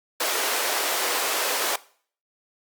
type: high-pass noise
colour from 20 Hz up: pink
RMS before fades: -25 dBFS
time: 0.2-1.76 s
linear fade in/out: 5 ms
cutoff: 430 Hz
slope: 24 dB/octave
effects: noise-tail reverb RT60 0.5 s tail -20 dB re dry + Opus 48 kbps